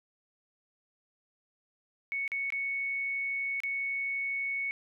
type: tone with dropouts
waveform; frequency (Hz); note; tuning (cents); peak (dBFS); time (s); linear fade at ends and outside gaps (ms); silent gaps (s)
sine; 2217; C#7; 0; -30; 2.12-4.71; 0; 2.278-2.318 / 2.503-2.523 / 3.603-3.635
effects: none